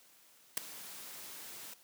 white noise with ADSR envelope, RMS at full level -26 dBFS, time 0.57-1.74 s, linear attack 6 ms, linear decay 3 ms, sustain -22 dB, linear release 6 ms, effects white hiss -63 dBFS RMS until 1.83 s + high-pass 150 Hz 12 dB/octave

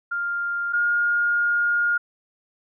sine tone pair in turn, 1400 / 1421.2 Hz, F6 / F6, +4 / +30 cents, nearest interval unison, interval 26 cents, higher second, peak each -23 / -18 dBFS, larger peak second, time 0.11-0.73 / 0.73-1.98 s, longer second, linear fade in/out 10 ms, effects none

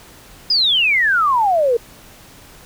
sine exponential sweep, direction down, 5090 to 452.6 Hz, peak -12 dBFS, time 0.5-1.77 s, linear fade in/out 5 ms, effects pink hiss -43 dBFS RMS until 2.65 s

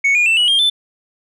sine tone with pitch steps, 2219 / 2434 / 2670 / 2928 / 3211 / 3522 Hz, C#7 / D#7 / E7 / F#7 / G7 / A7, +1 / -39 / +22 / -19 / +41 / +1 cents, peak -8 dBFS, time 0.04-0.7 s, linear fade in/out 10 ms, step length 110 ms, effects tanh soft clip ceiling -10 dBFS

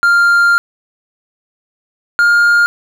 triangle tone pair in turn, 1396.9 / 1412.3 Hz, F6 / F6, 0 / +19 cents, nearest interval unison, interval 19 cents, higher second, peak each -5 dBFS, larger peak neither, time 0.03-0.58 / 2.19-2.66 s, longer first, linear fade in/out 0 ms, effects none

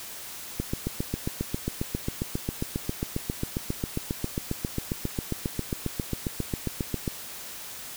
click train, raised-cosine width 3 ms, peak -14 dBFS, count 49, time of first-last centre 0.6-7.078 s, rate 7.41 Hz, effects white hiss -40 dBFS RMS until 7.96 s

